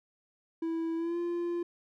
triangle tone with pitch glide, 328.5 to 345.6 Hz, E4 to F4, -6 to -18 cents, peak -28 dBFS, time 0.62-1.63 s, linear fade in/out 5 ms, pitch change +88 cents, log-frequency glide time 0.96-1.18 s, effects none

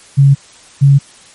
sine tone pair in turn, 138.7 / 139.37 Hz, C#3 / C#3, +1 / +10 cents, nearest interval unison, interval 9 cents, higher second, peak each -3 dBFS, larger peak neither, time 0.17-0.35 / 0.81-0.99 s, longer neither, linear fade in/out 20 ms, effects white hiss -41 dBFS RMS until 1.34 s + MP3 48 kbps

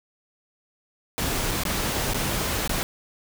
pink noise with dropouts, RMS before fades -26 dBFS, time 1.18-2.83 s, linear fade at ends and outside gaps 0 ms, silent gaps 1.511-1.515 / 1.635-1.652 / 2.135-2.144 / 2.676-2.694 s, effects none

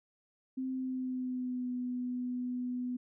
sine tone with pitch glide, 260.6 to 248.5 Hz, C4 to B3, -7 to +11 cents, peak -33 dBFS, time 0.57-2.97 s, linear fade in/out 10 ms, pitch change -82 cents, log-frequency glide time 0.7-1.72 s, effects none

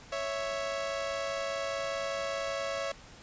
sawtooth tone pair together, 554.4 / 659.3 Hz, C#5 / E5, 0 / 0 cents, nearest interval minor third, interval 300 cents, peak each -30 / -32 dBFS, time 0.12-2.92 s, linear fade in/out 5 ms, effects pink hiss -52 dBFS RMS until 3.22 s + resampled to 16000 Hz

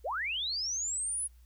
sine linear sweep, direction up, 396.8 to 10500 Hz, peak -31 dBFS, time 0.04-1.28 s, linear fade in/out 20 ms, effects added 60 Hz sine -54 dBFS peak until 1.45 s + white hiss -71 dBFS RMS until 1.45 s

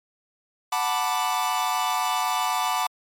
45% pulse chord, B minor seventh, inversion second, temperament equal, 740 / 880 / 987.8 / 1174.7 Hz, F#5 / A5 / B5 / D6, 0 / 0 / 0 / 0 cents, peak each -28 dBFS, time 0.72-2.87 s, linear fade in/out 5 ms, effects MP3 64 kbps

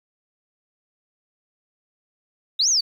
sine exponential two-way sweep, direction up then down, 3645 to 6740 to 4387 Hz, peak -16 dBFS, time 2.59-2.81 s, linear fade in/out 10 ms, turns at 2.69 s, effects 8-bit

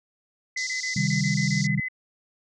sine tone bursts, 2026 Hz, B6, 44 cents sharp, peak -27 dBFS, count 10, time 0.56-1.885 s, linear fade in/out 5 ms, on 110 ms, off 25 ms
pink band-pass noise, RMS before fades -34 dBFS, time 0.57-1.67 s, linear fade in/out 5 ms, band 4400 to 6500 Hz, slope 48 dB/octave
sine chord, C minor, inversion none, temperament equal with one note detuned, 132.72 / 155.56 / 196 Hz, C3 / Eb3 / G3, +25 / 0 / 0 cents, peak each -27 / -26 / -26 dBFS, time 0.96-1.8 s, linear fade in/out 5 ms
effects none

